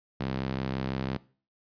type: tone with high-pass filter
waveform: sawtooth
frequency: 66 Hz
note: C2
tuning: 16 cents sharp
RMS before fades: -32 dBFS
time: 0.2-1.17 s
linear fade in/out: 5 ms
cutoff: 150 Hz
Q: 1.4
effects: noise-tail reverb RT60 0.4 s tail -20 dB re dry + resampled to 11025 Hz